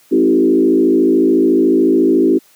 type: tone with frequency modulation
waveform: sine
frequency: 326.2 Hz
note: E4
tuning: 18 cents flat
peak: -8 dBFS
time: 0.11-2.39 s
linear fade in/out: 20 ms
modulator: 53.9 Hz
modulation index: 1.4
effects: white hiss -50 dBFS RMS until 2.55 s + high-pass 150 Hz 12 dB/octave